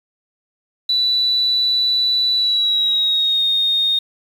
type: tone with pitch glide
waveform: sine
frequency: 3964 to 3699 Hz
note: B7 to A#7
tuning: +6 to -14 cents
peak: -14 dBFS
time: 0.89-3.99 s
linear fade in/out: 5 ms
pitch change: -120 cents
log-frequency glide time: 2.35-3.44 s
effects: 7-bit